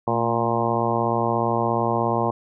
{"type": "harmonic tone with a mistuned harmonic", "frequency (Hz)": 117, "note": "A#2", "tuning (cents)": 7, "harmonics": [1, 2, 3, 4, 5, 6, 7, 8, 9], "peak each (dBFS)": [-28, -28, -28, -28, -28, -28, -28, -28, -28], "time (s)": [0.07, 2.31], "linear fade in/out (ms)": 5, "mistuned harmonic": 2, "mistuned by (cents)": -50, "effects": []}